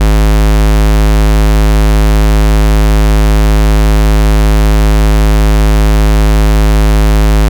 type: tone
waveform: square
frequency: 52.6 Hz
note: G#1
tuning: 23 cents sharp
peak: -5 dBFS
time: 0-7.49 s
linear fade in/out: 10 ms
effects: none